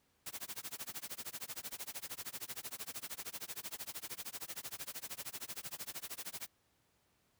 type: noise with tremolo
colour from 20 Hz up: white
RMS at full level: -42 dBFS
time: 0.26-6.48 s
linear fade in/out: 5 ms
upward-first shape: sine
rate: 13 Hz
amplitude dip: 100%
effects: pink hiss -75 dBFS RMS until 7.39 s + high-pass 60 Hz 12 dB/octave